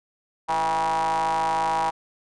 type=ring-modulated tone; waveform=square; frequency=78.1 Hz; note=D#2; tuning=7 cents sharp; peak=-19 dBFS; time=0.48-1.91 s; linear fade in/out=20 ms; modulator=886 Hz; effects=resampled to 22050 Hz